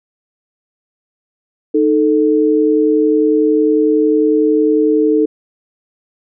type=tone pair together; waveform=sine; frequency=309 / 440 Hz; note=D#4 / A4; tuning=-12 / 0 cents; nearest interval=tritone; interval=612 cents; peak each=-12 dBFS; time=1.74-5.26 s; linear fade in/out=10 ms; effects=none